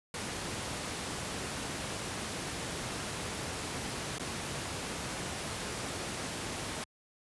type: noise with dropouts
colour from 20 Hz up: pink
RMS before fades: -37 dBFS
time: 0.14-6.84 s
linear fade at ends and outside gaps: 2 ms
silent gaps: 4.184-4.196 s
effects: high-pass 80 Hz 12 dB/octave + resampled to 24000 Hz